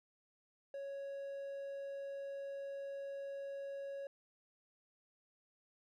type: tone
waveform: triangle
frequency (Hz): 554.4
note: C#5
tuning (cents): 0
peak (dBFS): -40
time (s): 0.74-4.07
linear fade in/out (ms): 2
effects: none